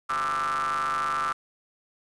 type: ring-modulated tone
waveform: 45% pulse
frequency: 73.42 Hz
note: D2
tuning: in tune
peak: -22 dBFS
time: 0.09-1.33 s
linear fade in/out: 10 ms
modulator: 1260 Hz
effects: resampled to 24000 Hz + 9-bit